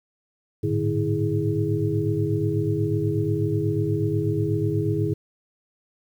sine tone cluster, 103.8 / 112 / 149.6 / 324.3 / 414.5 Hz, G#2 / A2 / D3 / E4 / G#4, 0 / +31 / +32 / -28 / -3 cents, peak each -27 dBFS, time 0.63-5.14 s, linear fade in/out 10 ms, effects 9-bit

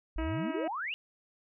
sine exponential sweep, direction up, 43.65 to 2960 Hz, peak -33 dBFS, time 0.16-0.94 s, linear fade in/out 0 ms
harmonic tone, 320.5 Hz, E4, 49 cents flat, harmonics 1 / 2 / 3 / 4 / 5 / 6 / 7 / 8 / 9, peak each -34 / -40 / -44 / -46 / -48 / -50 / -51 / -52 / -53 dBFS, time 0.18-0.68 s, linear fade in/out 5 ms
effects none

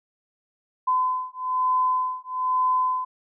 sine beating tone pair, 1017 / 1018.1 Hz, C6 / C6, -50 / -48 cents, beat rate 1.1 Hz, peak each -24 dBFS, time 0.87-3.05 s, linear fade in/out 10 ms, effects none

